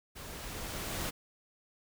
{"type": "noise with level ramp", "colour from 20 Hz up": "pink", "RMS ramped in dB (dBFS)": [-46, -35], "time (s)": [0.15, 1.11], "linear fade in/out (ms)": 20, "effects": []}